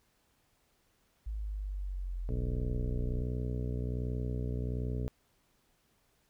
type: linear sweep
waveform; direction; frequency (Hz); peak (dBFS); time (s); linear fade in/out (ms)
sine; down; 54 to 32.7; -34; 1.26-3.23; 10
type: harmonic tone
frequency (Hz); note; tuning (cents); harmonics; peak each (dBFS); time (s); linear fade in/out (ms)
61.3; B1; -12; 1 / 2 / 3 / 4 / 5 / 6 / 7 / 8 / 9 / 10; -35 / -36 / -45 / -43 / -48 / -53 / -44 / -52 / -57 / -57; 2.29-5.08; 0
effects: pink hiss -72 dBFS RMS until 6.29 s